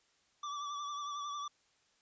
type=tone with vibrato; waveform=square; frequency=1161 Hz; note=D6; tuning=20 cents flat; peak=-39 dBFS; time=0.43-1.48 s; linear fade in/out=5 ms; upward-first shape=triangle; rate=11 Hz; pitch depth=48 cents each way; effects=white hiss -72 dBFS RMS until 2.01 s + resampled to 16000 Hz